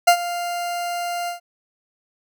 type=tone with ADSR envelope; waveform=40% pulse; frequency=698.5 Hz; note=F5; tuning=in tune; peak=-7 dBFS; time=0.07-1.4 s; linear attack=11 ms; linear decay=80 ms; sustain=-16 dB; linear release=120 ms; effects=none